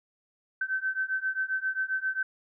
sine beating tone pair, 1534 / 1541.5 Hz, G6 / G6, -38 / -29 cents, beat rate 7.5 Hz, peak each -31 / -30 dBFS, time 0.61-2.23 s, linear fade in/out 5 ms, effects none

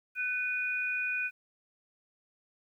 sine tone pair together, 1505.3 / 2466 Hz, F#6 / D#7, +29 / -16 cents, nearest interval major sixth, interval 855 cents, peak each -34 / -31 dBFS, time 0.15-1.31 s, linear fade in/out 50 ms, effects 11-bit

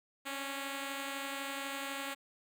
5% pulse beating tone pair, 274.7 / 286.7 Hz, C#4 / D4, -16 / -42 cents, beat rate 12 Hz, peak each -27 / -35 dBFS, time 0.25-2.15 s, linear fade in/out 20 ms, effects none

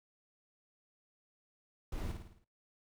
brown noise with echo, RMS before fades -39 dBFS, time 1.92-2.12 s, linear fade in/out 5 ms, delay 54 ms, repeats 6, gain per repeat -5 dB, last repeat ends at 2.444 s, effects noise-tail reverb RT60 0.3 s tail -24 dB re dry

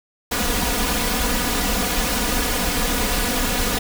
pink noise with comb filter, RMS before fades -21 dBFS, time 0.31-3.79 s, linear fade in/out 10 ms, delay 4.1 ms, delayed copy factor +0.95, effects none

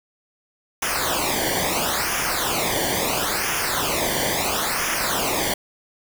pink noise with flanger, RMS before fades -23 dBFS, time 0.82-5.54 s, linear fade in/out 5 ms, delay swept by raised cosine 0.24 to 0.78 ms, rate 0.74 Hz, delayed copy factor -0.8, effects none

